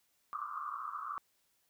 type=band-pass noise; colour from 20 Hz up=pink; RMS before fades=-41 dBFS; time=0.33-1.18 s; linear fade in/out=0 ms; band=1100 to 1300 Hz; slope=96 dB/octave; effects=white hiss -75 dBFS RMS until 1.69 s